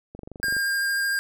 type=click train; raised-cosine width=2 ms; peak=-25 dBFS; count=11; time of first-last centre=0.15-0.567 s; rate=24 Hz
type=tone with vibrato; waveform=square; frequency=1607 Hz; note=G6; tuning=43 cents sharp; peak=-23 dBFS; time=0.43-1.19 s; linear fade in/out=0 ms; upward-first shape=sine; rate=13 Hz; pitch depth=8 cents each way
effects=none